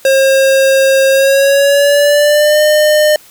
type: tone with pitch glide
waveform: square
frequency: 537 to 606.3 Hz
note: C5 to D#5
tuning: +45 to -45 cents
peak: -7 dBFS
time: 0.05-3.16 s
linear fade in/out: 2 ms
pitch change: +210 cents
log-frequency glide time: 1.1-2.61 s
effects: white hiss -41 dBFS RMS until 3.3 s